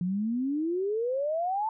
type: exponential sweep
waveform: sine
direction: up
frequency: 172.8 to 898 Hz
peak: -26 dBFS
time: 0.01-1.69 s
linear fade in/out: 2 ms
effects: none